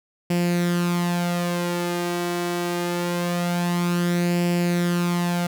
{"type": "tone with flanger", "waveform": "sawtooth", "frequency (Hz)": 174.61, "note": "F3", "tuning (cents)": 0, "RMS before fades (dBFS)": -23, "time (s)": [0.3, 5.47], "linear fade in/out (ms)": 5, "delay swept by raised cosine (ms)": [0.39, 2.69], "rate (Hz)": 0.24, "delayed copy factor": 0.55, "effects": []}